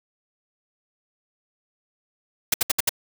white noise bursts, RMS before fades -19 dBFS, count 5, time 2.52-2.893 s, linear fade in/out 5 ms, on 21 ms, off 67 ms, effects none

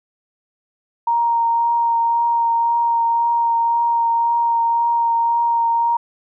sine tone with vibrato, 932.3 Hz, A#5, in tune, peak -14 dBFS, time 1.07-5.97 s, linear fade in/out 5 ms, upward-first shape triangle, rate 1.9 Hz, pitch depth 13 cents each way, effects none

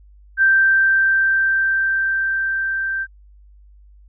sine tone with level ramp, 1567 Hz, G6, 1 cent flat, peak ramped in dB -10 to -20 dBFS, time 0.37-3.07 s, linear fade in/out 50 ms, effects added 50 Hz sine -44 dBFS peak until 4.08 s

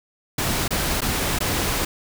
pink noise with dropouts, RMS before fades -23 dBFS, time 0.38-1.85 s, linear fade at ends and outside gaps 5 ms, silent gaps 0.68-0.706 / 1.007-1.017 / 1.388-1.404 s, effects none

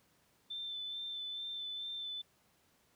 sine tone with vibrato, 3540 Hz, A7, 10 cents sharp, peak -39 dBFS, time 0.5-2.22 s, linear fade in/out 10 ms, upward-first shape sine, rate 2.3 Hz, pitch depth 19 cents each way, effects pink hiss -71 dBFS RMS until 2.95 s + high-pass 80 Hz 12 dB/octave

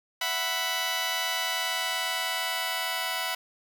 10% pulse chord, E suspended second, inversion none, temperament just, 659.3 / 741.7 / 988.9 Hz, E5 / F#5 / B5, 0 / +4 / +2 cents, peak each -26 / -24 / -23 dBFS, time 0.21-3.35 s, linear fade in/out 5 ms, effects none

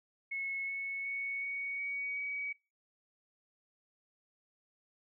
sine tone with pitch steps, 2189 / 2204 / 2220 / 2235 / 2251 / 2266 Hz, C#7 / C#7 / C#7 / C#7 / C#7 / C#7, -22 / -11 / +2 / +14 / +26 / +37 cents, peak -35 dBFS, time 0.31-2.53 s, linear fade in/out 10 ms, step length 370 ms, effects noise-tail reverb RT60 0.3 s tail -23 dB re dry

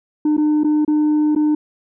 sine tone with dropouts, 302.3 Hz, D#4, 50 cents flat, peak -10 dBFS, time 0.25-1.55 s, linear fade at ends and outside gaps 5 ms, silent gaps 0.368-0.378 / 0.635-0.644 / 0.849-0.878 / 1.351-1.361 s, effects tanh soft clip ceiling -12 dBFS

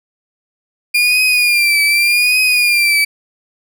35% pulse tone with vibrato, 2407 Hz, D7, 42 cents sharp, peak -8 dBFS, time 0.94-3.05 s, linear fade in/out 10 ms, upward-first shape triangle, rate 0.85 Hz, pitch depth 82 cents each way, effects none

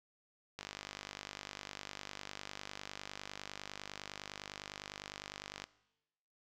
click train, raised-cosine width 0.2 ms, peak -25 dBFS, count 253, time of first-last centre 0.59-5.64 s, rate 49.9 Hz, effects noise-tail reverb RT60 1.0 s tail -20 dB re dry

